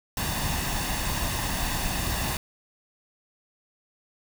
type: noise with comb filter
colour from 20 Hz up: pink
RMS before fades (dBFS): -28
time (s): 0.17-2.37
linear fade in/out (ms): 2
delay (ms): 1.1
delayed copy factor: +0.55
effects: none